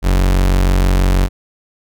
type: tone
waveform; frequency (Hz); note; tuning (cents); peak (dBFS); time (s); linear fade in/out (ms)
40% pulse; 46.27; F#1; +1; -9; 0.02-1.29; 50
effects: none